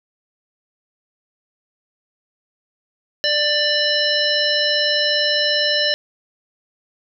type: harmonic tone with a mistuned harmonic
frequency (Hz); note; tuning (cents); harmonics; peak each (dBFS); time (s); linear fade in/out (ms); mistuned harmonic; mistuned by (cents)
592; D5; +14; 1 / 3 / 5 / 7 / 9; -22 / -22 / -22 / -22 / -22; 3.24-5.94; 0; 7; -36
effects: none